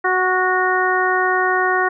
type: harmonic tone with a mistuned harmonic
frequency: 370 Hz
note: F#4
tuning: in tune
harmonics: 1 / 2 / 3 / 4 / 5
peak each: -21 / -21 / -21 / -21 / -21 dBFS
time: 0.04-1.89 s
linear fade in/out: 10 ms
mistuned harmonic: 4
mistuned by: -21 cents
effects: none